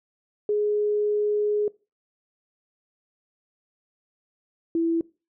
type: tone pair in turn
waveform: sine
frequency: 417.8 / 331.6 Hz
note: G#4 / E4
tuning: +10 / +10 cents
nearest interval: major third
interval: 400 cents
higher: first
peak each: -20 dBFS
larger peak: neither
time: 0.49-1.68 / 4.75-5.01 s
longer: first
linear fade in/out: 2 ms
effects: noise-tail reverb RT60 0.3 s tail -22 dB re dry